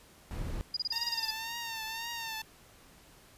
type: noise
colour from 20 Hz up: brown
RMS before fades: -36 dBFS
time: 0.31-0.61 s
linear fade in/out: 0 ms
type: tone bursts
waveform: sine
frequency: 4896 Hz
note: D#8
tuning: 29 cents flat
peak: -29 dBFS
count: 11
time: 0.74-1.308 s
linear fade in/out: 5 ms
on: 28 ms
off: 26 ms
type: tone with vibrato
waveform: 10% pulse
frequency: 909 Hz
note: A#5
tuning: 44 cents flat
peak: -28 dBFS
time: 0.92-2.42 s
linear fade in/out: 5 ms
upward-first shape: triangle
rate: 1.9 Hz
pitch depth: 68 cents each way
effects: pink hiss -58 dBFS RMS until 3.37 s + resampled to 32000 Hz